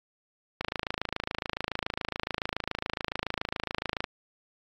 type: click train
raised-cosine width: 0.3 ms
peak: -13 dBFS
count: 94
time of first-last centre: 0.61-4.042 s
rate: 27.1 Hz
effects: AAC 48 kbps